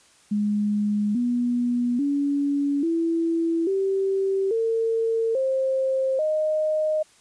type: tone with pitch steps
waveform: sine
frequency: 207.7 / 242.8 / 283.7 / 331.6 / 387.6 / 453 / 529.5 / 618.8 Hz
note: G#3 / B3 / C#4 / E4 / G4 / A#4 / C5 / D#5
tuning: 0 / -29 / +40 / +10 / -20 / -50 / +21 / -10 cents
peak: -20 dBFS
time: 0.31-7.03 s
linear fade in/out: 10 ms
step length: 840 ms
effects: white hiss -56 dBFS RMS until 7.2 s + resampled to 22050 Hz